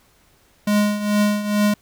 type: tone with tremolo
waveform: square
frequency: 207.7 Hz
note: G#3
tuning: in tune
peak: -14 dBFS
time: 0.67-1.74 s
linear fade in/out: 5 ms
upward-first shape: triangle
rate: 2.3 Hz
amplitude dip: 75%
effects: pink hiss -57 dBFS RMS until 1.81 s